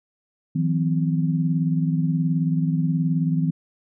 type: tone cluster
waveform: sine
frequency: 161.3 / 180 / 257.6 Hz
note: E3 / F#3 / C4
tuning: -37 / -47 / -27 cents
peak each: -20 / -27 / -26 dBFS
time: 0.55-3.51 s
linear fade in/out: 10 ms
effects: none